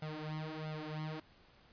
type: tone with flanger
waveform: sawtooth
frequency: 155.1 Hz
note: D#3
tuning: 5 cents flat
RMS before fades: -42 dBFS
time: 0.02-1.2 s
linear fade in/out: 5 ms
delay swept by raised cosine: 1.4 to 5.5 ms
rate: 1.5 Hz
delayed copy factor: +0.85
effects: pink hiss -64 dBFS RMS until 1.72 s + resampled to 11025 Hz